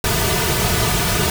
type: noise with comb filter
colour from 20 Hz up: pink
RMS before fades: -18 dBFS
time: 0.04-1.3 s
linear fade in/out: 2 ms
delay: 3.7 ms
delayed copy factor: -0.8
effects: none